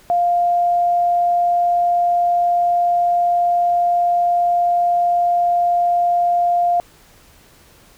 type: tone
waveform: sine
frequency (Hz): 700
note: F5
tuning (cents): +4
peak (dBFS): -13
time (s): 0.1-6.8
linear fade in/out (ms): 0
effects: pink hiss -49 dBFS RMS until 7.97 s